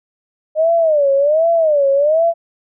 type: tone with vibrato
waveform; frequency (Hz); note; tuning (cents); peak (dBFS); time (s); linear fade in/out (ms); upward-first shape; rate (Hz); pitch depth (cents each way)
sine; 608; D#5; -40; -10; 0.55-2.34; 50; sine; 1.3; 180
effects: none